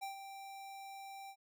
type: tone with ADSR envelope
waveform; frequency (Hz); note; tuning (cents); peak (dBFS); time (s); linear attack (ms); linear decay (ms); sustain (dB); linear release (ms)
square; 784; G5; 0; -40; 0.01-1.36; 22; 120; -8; 67
effects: none